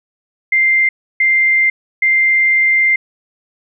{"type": "tone bursts at uneven times", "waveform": "sine", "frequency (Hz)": 2094, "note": "C7", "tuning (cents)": 1, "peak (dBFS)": -9, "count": 3, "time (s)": [[0.52, 0.89], [1.2, 1.7], [2.02, 2.96]], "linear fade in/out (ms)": 5, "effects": []}